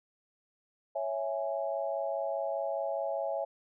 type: chord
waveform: sine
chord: C# minor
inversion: none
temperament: equal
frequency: 554.4 / 659.3 / 830.6 Hz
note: C#5 / E5 / G#5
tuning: 0 / 0 / 0 cents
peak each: -34 / -34 / -38 dBFS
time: 0.95-3.45 s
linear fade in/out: 10 ms
effects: none